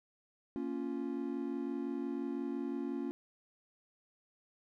triangle chord, Bb minor, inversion none, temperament equal with one note detuned, 233.1 / 278.9 / 349.2 Hz, Bb3 / Db4 / F4, 0 / +11 / 0 cents, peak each -39 / -36 / -39 dBFS, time 0.56-3.11 s, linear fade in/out 0 ms, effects none

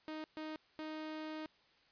sawtooth tone bursts at uneven times, 311.1 Hz, D#4, in tune, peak -38 dBFS, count 3, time 0.08-0.24 / 0.37-0.56 / 0.79-1.46 s, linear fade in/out 0 ms, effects white hiss -69 dBFS RMS until 1.91 s + resampled to 11025 Hz

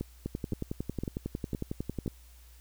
two click trains, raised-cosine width 3 ms, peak -20 / -20 dBFS, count 21 / 5, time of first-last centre 0.26-2.078 / 0.01-2.061 s, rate 11 / 1.95 Hz, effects added 60 Hz sine -52 dBFS peak until 2.6 s + white hiss -61 dBFS RMS until 2.6 s

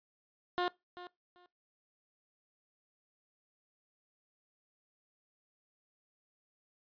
15% pulse tone with echo, 356.6 Hz, F4, 36 cents sharp, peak -24 dBFS, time 0.58-0.68 s, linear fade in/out 0 ms, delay 390 ms, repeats 2, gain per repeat -15 dB, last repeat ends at 1.46 s, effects noise-tail reverb RT60 0.2 s tail -21 dB re dry + resampled to 11025 Hz

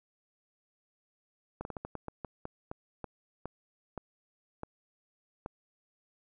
slowing click train, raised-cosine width 1 ms, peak -24 dBFS, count 15, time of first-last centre 1.61-5.461 s, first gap 41 ms, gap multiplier 1.26, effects none

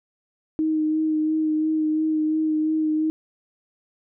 sine tone with vibrato, 311.7 Hz, D#4, 3 cents sharp, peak -19 dBFS, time 0.59-3.1 s, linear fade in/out 0 ms, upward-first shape sine, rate 2.9 Hz, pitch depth 18 cents each way, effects none

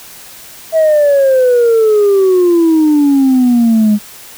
sine exponential sweep, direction down, 653 to 205.6 Hz, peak -4 dBFS, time 0.72-3.99 s, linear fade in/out 50 ms, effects tanh soft clip ceiling -4 dBFS + white hiss -34 dBFS RMS until 4.37 s

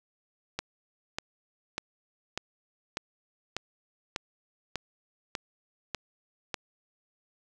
click train, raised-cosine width 0.2 ms, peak -14 dBFS, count 11, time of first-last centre 0.59-6.542 s, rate 1.68 Hz, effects none

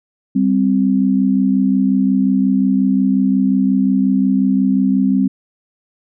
sine tone pair together, 196 / 261.6 Hz, G3 / C4, 0 / 0 cents, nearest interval perfect fourth, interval 500 cents, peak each -14 / -14 dBFS, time 0.35-5.28 s, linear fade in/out 10 ms, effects none

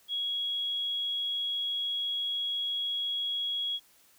sine tone, 3322 Hz, G#7, in tune, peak -29 dBFS, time 0.08-3.8 s, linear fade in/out 50 ms, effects white hiss -62 dBFS RMS until 4.18 s

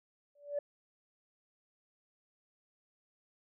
sine tone with exponential growth, 578 Hz, D5, 28 cents flat, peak -28 dBFS, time 0.35-0.59 s, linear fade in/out 5 ms, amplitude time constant 52 ms, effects tanh soft clip ceiling -26 dBFS

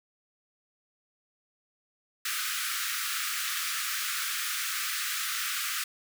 pink high-pass noise, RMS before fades -32 dBFS, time 2.25-5.84 s, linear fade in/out 5 ms, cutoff 1200 Hz, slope 96 dB/octave, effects none

